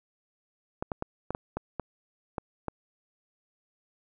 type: clicks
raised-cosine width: 1 ms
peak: -17 dBFS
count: 9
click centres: 0.825 / 0.918 / 1.024 / 1.306 / 1.349 / 1.57 / 1.797 / 2.382 / 2.683 s
effects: none